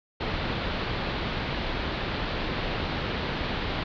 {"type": "low-pass noise", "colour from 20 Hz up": "pink", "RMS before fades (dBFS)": -30, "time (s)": [0.2, 3.84], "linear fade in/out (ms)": 10, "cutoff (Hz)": 4300, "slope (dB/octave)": 48, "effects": []}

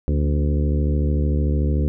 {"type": "harmonic tone with a mistuned harmonic", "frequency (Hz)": 73.42, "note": "D2", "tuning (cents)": 0, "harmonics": [1, 2, 3, 4, 5, 6, 7], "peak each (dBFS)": [-18, -24, -28, -30, -32, -34, -35], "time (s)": [0.08, 1.88], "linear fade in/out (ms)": 0, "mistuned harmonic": 3, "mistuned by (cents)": 60, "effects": []}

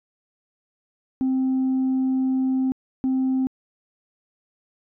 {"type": "tone bursts at uneven times", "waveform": "sine", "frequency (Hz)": 261.6, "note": "C4", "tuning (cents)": 0, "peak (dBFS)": -17, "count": 2, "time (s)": [[1.21, 2.72], [3.04, 3.47]], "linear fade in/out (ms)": 0, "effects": ["tanh soft clip ceiling -17 dBFS"]}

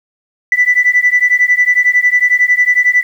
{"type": "beating tone pair", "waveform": "sine", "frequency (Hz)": [1975.5, 1986.5], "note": ["B6", "B6"], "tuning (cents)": [0, 10], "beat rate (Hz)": 11, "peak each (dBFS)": -10, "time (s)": [0.52, 3.03], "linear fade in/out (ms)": 2, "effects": ["tanh soft clip ceiling -1 dBFS", "7-bit"]}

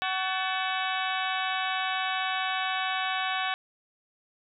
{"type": "harmonic tone with a mistuned harmonic", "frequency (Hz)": 375.6, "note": "F#4", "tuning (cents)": 26, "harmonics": [2, 3, 4, 5, 6, 7, 8, 9, 10], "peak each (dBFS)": [-32, -34, -35, -36, -37, -37, -38, -39, -39], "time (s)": [0.02, 3.54], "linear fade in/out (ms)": 0, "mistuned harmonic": 5, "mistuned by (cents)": -120, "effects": []}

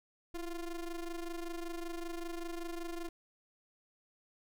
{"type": "ring-modulated tone", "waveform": "square", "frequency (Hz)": 174.61, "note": "F3", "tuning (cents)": 0, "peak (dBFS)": -36, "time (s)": [0.34, 3.09], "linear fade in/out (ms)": 5, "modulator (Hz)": 162, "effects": []}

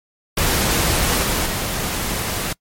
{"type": "noise with level steps", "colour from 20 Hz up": "pink", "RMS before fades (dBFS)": [-18, -20, -23], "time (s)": [0.37, 2.53], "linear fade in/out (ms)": 5, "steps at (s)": [1.22, 1.45], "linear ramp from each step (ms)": 10, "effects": ["noise-tail reverb RT60 0.1 s tail -25 dB re dry", "MP3 64 kbps"]}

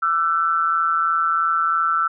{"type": "tone with amplitude modulation", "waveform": "sine", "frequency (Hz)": 1338, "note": "E6", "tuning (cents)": 25, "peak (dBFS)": -13, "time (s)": [0.02, 2.08], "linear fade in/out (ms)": 10, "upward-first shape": "sine", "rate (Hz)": 163, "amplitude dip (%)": 75, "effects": []}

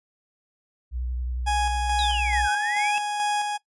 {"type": "tone with vibrato", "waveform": "sine", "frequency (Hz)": 61.74, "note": "B1", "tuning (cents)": 0, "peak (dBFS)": -26, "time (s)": [0.91, 2.49], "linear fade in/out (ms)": 50, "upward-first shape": "triangle", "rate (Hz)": 11, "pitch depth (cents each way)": 44}
{"type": "tone with tremolo", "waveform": "40% pulse", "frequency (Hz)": 830.6, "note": "G#5", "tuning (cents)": 0, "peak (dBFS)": -21, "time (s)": [1.46, 3.58], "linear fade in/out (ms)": 20, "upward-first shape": "square", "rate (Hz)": 2.3, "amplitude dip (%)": 35}
{"type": "exponential two-way sweep", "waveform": "sine", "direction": "down then up", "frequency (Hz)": [4000, 1476, 2658], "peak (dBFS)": -26, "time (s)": [1.99, 2.98], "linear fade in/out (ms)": 0, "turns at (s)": 2.49}
{"effects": ["noise-tail reverb RT60 0.1 s tail -19 dB re dry", "resampled to 24000 Hz"]}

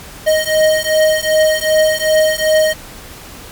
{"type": "beating tone pair", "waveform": "square", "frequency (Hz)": [622.3, 624.9], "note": ["D#5", "D#5"], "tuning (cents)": [0, 7], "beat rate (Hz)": 2.6, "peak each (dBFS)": -14, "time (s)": [0.26, 2.74], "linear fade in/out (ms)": 20, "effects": ["pink hiss -34 dBFS RMS until 3.51 s", "MP3 96 kbps"]}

